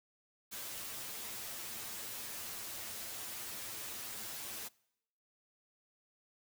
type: noise with comb filter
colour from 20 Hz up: white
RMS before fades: -44 dBFS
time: 0.51-4.69 s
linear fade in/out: 20 ms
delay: 9 ms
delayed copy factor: +1
effects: noise-tail reverb RT60 0.8 s tail -24 dB re dry